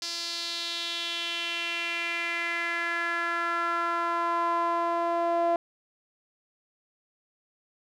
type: tone with band-pass filter sweep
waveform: sawtooth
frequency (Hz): 340.3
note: F4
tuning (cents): -45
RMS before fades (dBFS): -29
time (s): 0.02-5.56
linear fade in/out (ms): 2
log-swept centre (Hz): 4900 to 710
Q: 3.7
effects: none